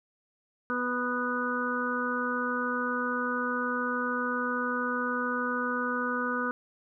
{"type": "harmonic tone", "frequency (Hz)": 246.9, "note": "B3", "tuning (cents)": 0, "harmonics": [1, 2, 4, 5, 6], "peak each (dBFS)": [-33, -35, -38, -33, -32], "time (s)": [0.7, 6.51], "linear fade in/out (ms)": 0, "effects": []}